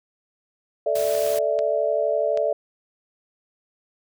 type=chord; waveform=sine; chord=A suspended fourth; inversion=none; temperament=equal; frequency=440 / 587.3 / 659.3 Hz; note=A4 / D5 / E5; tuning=0 / 0 / 0 cents; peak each=-26 / -22 / -24 dBFS; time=0.86-2.53 s; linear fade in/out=5 ms
type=noise; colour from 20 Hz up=white; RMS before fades=-34 dBFS; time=0.95-1.39 s; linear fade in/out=5 ms
type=clicks; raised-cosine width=0.2 ms; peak=-19 dBFS; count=4; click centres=1.151 / 1.266 / 1.59 / 2.374 s
effects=none